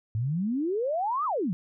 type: exponential two-way sweep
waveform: sine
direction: up then down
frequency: 103.83 to 1287 to 157.5 Hz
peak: -25 dBFS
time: 0.15-1.53 s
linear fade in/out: 0 ms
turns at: 1.25 s
effects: none